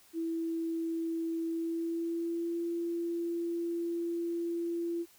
sine tone with pitch glide, 329.6 to 339.8 Hz, E4 to F4, 0 to -47 cents, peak -31 dBFS, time 0.13-5.06 s, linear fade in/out 50 ms, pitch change +53 cents, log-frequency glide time 1.48-2.62 s, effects white hiss -61 dBFS RMS until 5.18 s

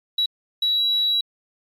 sine tone bursts at uneven times, 3901 Hz, B7, 22 cents flat, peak -16 dBFS, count 2, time 0.18-0.26 / 0.62-1.21 s, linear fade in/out 5 ms, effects tanh soft clip ceiling -14 dBFS + MP3 96 kbps

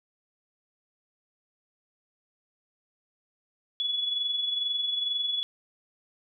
sine tone with amplitude modulation, 3400 Hz, G#7, 40 cents sharp, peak -24 dBFS, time 3.8-5.43 s, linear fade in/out 0 ms, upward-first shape sine, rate 22.2 Hz, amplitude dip 50%, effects none

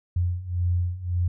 sine beating tone pair, 87.31 / 89.11 Hz, F2 / F2, 0 / +35 cents, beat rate 1.8 Hz, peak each -27 / -24 dBFS, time 0.16-1.28 s, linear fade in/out 5 ms, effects none

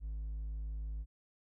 sine tone with hard clipping, 53.2 Hz, G#1, 42 cents sharp, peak -38 dBFS, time 0-1.06 s, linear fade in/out 50 ms, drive 2 dB, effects none

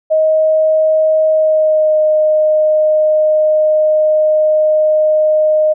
sine tone with pitch glide, 628 to 617.2 Hz, D#5 to D#5, +16 to -14 cents, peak -8 dBFS, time 0.1-5.74 s, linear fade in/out 20 ms, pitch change -30 cents, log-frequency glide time 1.29-1.99 s, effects none

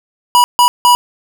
square tone bursts at uneven times, 975 Hz, B5, 23 cents flat, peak -6 dBFS, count 3, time 0.35-0.44 / 0.59-0.68 / 0.85-0.95 s, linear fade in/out 0 ms, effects none

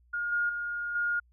sine tone with level steps, 1424 Hz, F6, 33 cents sharp, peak -29 / -25 / -31 / -26 dBFS, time 0.13-1.2 s, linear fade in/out 10 ms, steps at 0.32 / 0.49 / 0.95 s, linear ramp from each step 5 ms, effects added 60 Hz sine -60 dBFS peak until 1.32 s

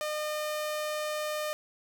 sawtooth tone, 607 Hz, D#5, 43 cents flat, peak -27 dBFS, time 0.01-1.53 s, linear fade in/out 0 ms, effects none

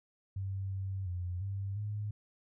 sine tone with pitch steps, 96.8 / 96.2 / 89.3 / 98.3 / 104.5 Hz, G2 / G2 / F2 / G2 / G#2, -21 / -32 / +39 / +5 / +11 cents, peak -34 dBFS, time 0.36-2.11 s, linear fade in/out 5 ms, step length 350 ms, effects none

